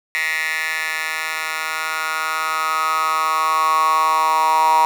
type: tone with high-pass filter sweep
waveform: 10% pulse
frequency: 158.2 Hz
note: D#3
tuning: 29 cents sharp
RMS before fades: -19 dBFS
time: 0.15-4.85 s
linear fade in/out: 0 ms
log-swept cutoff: 1900 to 950 Hz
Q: 8.6
effects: none